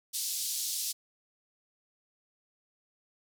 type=band-pass noise; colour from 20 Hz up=pink; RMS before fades=-34 dBFS; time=0.13-0.93 s; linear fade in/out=20 ms; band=4200 to 15000 Hz; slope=24 dB/octave; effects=none